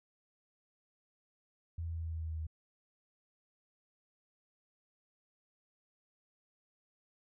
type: tone with pitch steps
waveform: sine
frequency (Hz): 83.4 / 82.78 / 82.16 / 81.54 / 80.93 / 80.33 / 79.73 / 79.13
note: E2 / E2 / E2 / E2 / E2 / E2 / D#2 / D#2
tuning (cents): +21 / +8 / -5 / -18 / -31 / -44 / +43 / +30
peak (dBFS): -36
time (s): 1.78-2.468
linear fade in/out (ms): 5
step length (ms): 86
effects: none